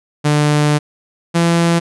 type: tone pair in turn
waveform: sawtooth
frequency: 148.7 / 169.09 Hz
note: D3 / E3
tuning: +22 / +44 cents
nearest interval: major second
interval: 222 cents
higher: second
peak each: -7 dBFS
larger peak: neither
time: 0.24-0.79 / 1.34-1.8 s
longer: first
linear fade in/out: 20 ms
effects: resampled to 24000 Hz